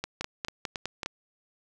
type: two click trains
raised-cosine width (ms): 0.2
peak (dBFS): -14 / -15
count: 6 / 4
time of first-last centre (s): 0.04-1.06 / 0.21-1.032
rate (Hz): 4.9 / 3.65
effects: none